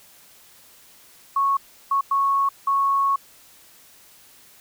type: tone bursts at uneven times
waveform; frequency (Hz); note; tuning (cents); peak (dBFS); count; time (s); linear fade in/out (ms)
sine; 1104; C#6; -7; -17; 4; 1.36-1.57 / 1.91-2.01 / 2.11-2.49 / 2.67-3.16; 5
effects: white hiss -51 dBFS RMS until 4.6 s